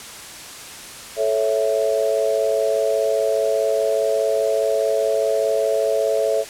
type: chord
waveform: sine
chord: A major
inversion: none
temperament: equal with one note detuned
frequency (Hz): 437.7 / 554.4 / 659.3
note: A4 / C#5 / E5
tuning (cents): -9 / 0 / 0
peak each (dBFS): -21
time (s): 1.16-6.45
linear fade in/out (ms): 50
effects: white hiss -36 dBFS RMS until 6.49 s + low-pass 10000 Hz 12 dB/octave